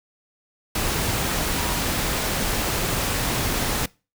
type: tone in noise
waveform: sine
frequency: 960 Hz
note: B5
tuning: 49 cents flat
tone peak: -34 dBFS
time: 1.57-1.79 s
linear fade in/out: 5 ms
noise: pink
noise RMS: -24 dBFS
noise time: 0.75-3.86 s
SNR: -13 dB
effects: noise-tail reverb RT60 0.3 s tail -23 dB re dry